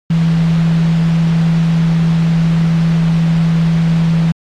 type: tone in noise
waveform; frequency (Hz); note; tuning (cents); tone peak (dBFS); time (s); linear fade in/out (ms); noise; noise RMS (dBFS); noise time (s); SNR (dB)
sine; 164.81; E3; 0; -9; 0.1-4.32; 5; pink; -27; 0.1-4.32; +15
effects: low-pass 4000 Hz 12 dB/octave + AAC 48 kbps